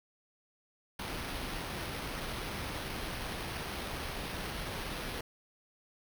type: noise with sample-and-hold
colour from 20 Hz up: pink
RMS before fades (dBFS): -39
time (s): 0.99-5.21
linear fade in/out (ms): 5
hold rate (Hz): 7350
effects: none

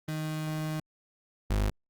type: tone pair in turn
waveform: 35% pulse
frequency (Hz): 155.56 / 51.23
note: D#3 / G#1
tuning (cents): 0 / -23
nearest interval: octave + perfect fifth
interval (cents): 1923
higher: first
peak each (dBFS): -29 / -23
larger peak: second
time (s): 0.08-0.8 / 1.5-1.7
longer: first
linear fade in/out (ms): 5
effects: Opus 24 kbps

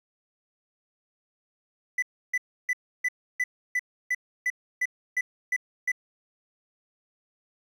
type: tone bursts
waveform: triangle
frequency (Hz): 1992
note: B6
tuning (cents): +14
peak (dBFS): -21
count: 12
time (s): 1.98-5.918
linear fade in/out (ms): 5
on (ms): 44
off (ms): 310
effects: 10-bit

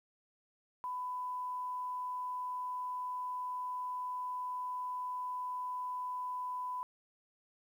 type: tone with quantisation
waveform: sine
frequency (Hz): 999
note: B5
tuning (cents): +20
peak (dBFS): -36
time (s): 0.84-6.83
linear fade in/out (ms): 0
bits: 11
effects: none

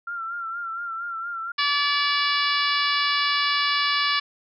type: tone with vibrato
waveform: sine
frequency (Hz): 1369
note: F6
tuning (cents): -35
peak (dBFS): -28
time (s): 0.07-1.52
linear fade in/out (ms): 5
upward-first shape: sine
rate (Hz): 4.3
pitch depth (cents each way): 53
type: harmonic tone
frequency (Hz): 576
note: D5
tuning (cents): -34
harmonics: 2 / 3 / 4 / 5 / 6 / 7 / 8 / 9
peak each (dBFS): -25 / -27 / -28 / -29 / -30 / -30 / -31 / -32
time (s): 1.58-4.2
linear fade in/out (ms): 10
effects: none

